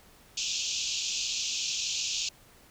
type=band-pass noise; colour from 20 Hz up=white; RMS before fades=-32 dBFS; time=0.37-2.29 s; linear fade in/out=5 ms; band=2500 to 7100 Hz; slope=96 dB/octave; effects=pink hiss -57 dBFS RMS until 2.7 s